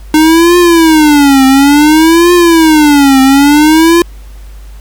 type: tone with vibrato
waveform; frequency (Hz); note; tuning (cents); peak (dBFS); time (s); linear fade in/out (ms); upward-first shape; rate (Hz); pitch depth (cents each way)
square; 305.7; D#4; -30; -3; 0.14-4.02; 2; triangle; 0.57; 260
effects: added 50 Hz sine -26 dBFS peak until 4.8 s + pink hiss -42 dBFS RMS until 4.8 s